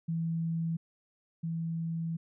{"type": "tone pair in turn", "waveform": "sine", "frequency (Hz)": [164.81, 164.81], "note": ["E3", "E3"], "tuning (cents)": [0, 0], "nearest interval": "unison", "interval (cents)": 0, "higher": "neither", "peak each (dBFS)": [-29, -31], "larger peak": "first", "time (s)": [[0.08, 0.77], [1.43, 2.17]], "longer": "second", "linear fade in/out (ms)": 10, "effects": []}